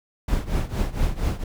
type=noise with tremolo; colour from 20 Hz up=brown; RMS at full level=-20 dBFS; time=0.28-1.44 s; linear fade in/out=5 ms; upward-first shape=triangle; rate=4.3 Hz; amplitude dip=90%; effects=none